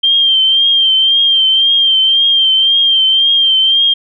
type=tone with vibrato; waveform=sine; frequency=3165 Hz; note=G7; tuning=16 cents sharp; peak=-7 dBFS; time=0.03-3.94 s; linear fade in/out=10 ms; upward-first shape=triangle; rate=1.9 Hz; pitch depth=50 cents each way; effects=none